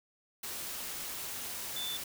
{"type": "tone in noise", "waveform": "sine", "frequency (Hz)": 3522, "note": "A7", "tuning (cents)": 1, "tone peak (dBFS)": -36, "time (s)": [1.76, 1.97], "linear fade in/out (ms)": 5, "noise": "white", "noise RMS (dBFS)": -40, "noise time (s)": [0.43, 2.04], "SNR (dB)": 1, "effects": []}